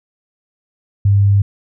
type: tone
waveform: sine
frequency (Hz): 100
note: G2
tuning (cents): +35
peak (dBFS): -8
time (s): 1.05-1.42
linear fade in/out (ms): 5
effects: none